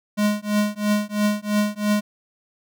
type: tone with tremolo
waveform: square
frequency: 208.5 Hz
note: G#3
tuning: 7 cents sharp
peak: -16 dBFS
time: 0.17-2.01 s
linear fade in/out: 20 ms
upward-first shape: triangle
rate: 3 Hz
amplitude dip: 100%
effects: none